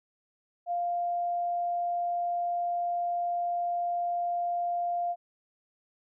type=tone; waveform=sine; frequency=698.5 Hz; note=F5; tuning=in tune; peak=-27 dBFS; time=0.66-5.16 s; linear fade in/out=50 ms; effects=none